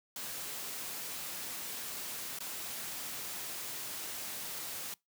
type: noise with dropouts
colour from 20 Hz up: white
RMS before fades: -41 dBFS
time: 0.16-4.94 s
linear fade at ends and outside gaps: 2 ms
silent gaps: 2.388-2.404 s
effects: noise-tail reverb RT60 0.2 s tail -25 dB re dry + high-pass 100 Hz 12 dB/octave